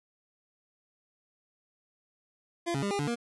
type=tone with pitch steps; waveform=25% pulse; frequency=342.4 / 138.1 / 200.9 / 403.1 / 145.3 / 236.5 Hz; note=F4 / C#3 / G3 / G4 / D3 / A#3; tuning=-34 / -6 / +43 / +48 / -18 / +25 cents; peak=-25 dBFS; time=2.66-3.158 s; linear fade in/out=20 ms; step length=83 ms; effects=resampled to 24000 Hz + 11-bit